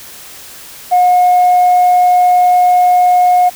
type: tone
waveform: sine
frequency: 721 Hz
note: F#5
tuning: 45 cents flat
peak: -4 dBFS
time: 0.91-3.5 s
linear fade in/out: 20 ms
effects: tanh soft clip ceiling -3 dBFS + white hiss -33 dBFS RMS until 3.55 s